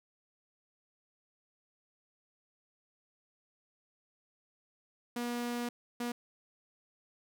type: tone bursts at uneven times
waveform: sawtooth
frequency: 240.4 Hz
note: B3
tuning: 46 cents flat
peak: -30 dBFS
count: 2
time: 5.16-5.69 / 6-6.12 s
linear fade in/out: 5 ms
effects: none